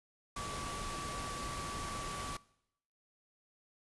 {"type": "tone in noise", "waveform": "sine", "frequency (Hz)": 1149, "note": "D6", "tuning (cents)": -38, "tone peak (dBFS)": -41, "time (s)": [0.36, 2.37], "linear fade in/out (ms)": 5, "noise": "pink", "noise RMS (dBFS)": -42, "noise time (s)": [0.36, 2.37], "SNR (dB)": -2, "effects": ["noise-tail reverb RT60 0.8 s tail -22 dB re dry", "resampled to 24000 Hz"]}